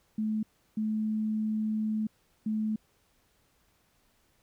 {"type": "tone bursts at uneven times", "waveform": "sine", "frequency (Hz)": 216.3, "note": "A3", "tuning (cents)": -29, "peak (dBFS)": -27, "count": 3, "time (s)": [[0.18, 0.43], [0.77, 2.07], [2.46, 2.76]], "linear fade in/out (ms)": 5, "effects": ["pink hiss -69 dBFS RMS until 4.42 s"]}